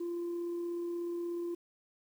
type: tone with amplitude modulation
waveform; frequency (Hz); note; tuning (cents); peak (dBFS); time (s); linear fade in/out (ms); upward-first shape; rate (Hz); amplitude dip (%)
sine; 344.7; F4; -23; -31; 0-1.55; 10; sine; 36.6; 25
effects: tanh soft clip ceiling -32 dBFS + 10-bit